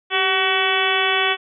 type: harmonic tone with a mistuned harmonic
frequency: 377.3 Hz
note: F#4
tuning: 34 cents sharp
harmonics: 1 / 2 / 3 / 4 / 5 / 6 / 7 / 8 / 9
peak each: -25 / -25 / -25 / -25 / -25 / -25 / -25 / -25 / -25 dBFS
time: 0.1-1.37 s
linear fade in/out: 50 ms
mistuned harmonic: 1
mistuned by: +49 cents
effects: none